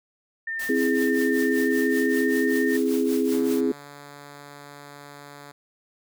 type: tone with pitch glide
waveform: sine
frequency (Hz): 1807 to 1824.8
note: A6 to A#6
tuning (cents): +46 to -37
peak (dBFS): -27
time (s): 0.47-2.77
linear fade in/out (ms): 5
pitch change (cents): +17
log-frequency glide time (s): 1.54-2.44
type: noise with tremolo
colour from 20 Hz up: white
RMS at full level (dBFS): -36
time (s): 0.59-3.61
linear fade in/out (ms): 5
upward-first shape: triangle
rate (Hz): 5.2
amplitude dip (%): 80
type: chord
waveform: sine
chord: C augmented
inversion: none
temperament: equal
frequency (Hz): 261.6 / 329.6 / 415.3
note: C4 / E4 / G#4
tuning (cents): 0 / 0 / 0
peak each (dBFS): -23 / -26 / -24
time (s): 0.69-3.72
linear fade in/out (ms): 5
type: tone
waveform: 5% pulse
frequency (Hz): 143.7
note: D3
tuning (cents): -37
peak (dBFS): -30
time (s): 3.32-5.52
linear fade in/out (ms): 10
effects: none